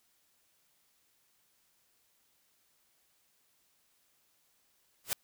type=noise with exponential growth; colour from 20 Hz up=white; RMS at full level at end=-27 dBFS; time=5.04-5.13 s; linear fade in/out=0 ms; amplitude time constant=19 ms; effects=white hiss -72 dBFS RMS until 5.23 s